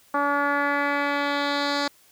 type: tone with low-pass filter sweep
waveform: 10% pulse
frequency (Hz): 285.7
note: D4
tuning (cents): -48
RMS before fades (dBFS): -24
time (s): 0.14-1.88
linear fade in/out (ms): 5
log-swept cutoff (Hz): 1200 to 5100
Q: 2.2
effects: white hiss -57 dBFS RMS until 2.11 s